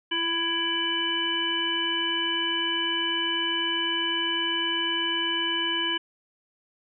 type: harmonic tone with a mistuned harmonic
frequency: 332 Hz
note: E4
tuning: 12 cents sharp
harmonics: 1 / 3 / 5 / 7 / 9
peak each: -33 / -34 / -31 / -35 / -26 dBFS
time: 0.11-5.98 s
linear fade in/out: 10 ms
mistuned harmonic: 1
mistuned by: +20 cents
effects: none